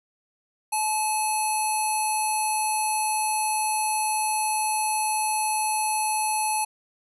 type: tone with low-pass filter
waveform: square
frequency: 861 Hz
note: A5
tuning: 38 cents flat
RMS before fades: -25 dBFS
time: 0.72-6.65 s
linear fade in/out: 10 ms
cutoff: 11000 Hz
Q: 7.7
effects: none